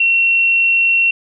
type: tone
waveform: sine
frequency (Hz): 2724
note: F7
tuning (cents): -44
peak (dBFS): -10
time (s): 0-1.11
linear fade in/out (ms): 5
effects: none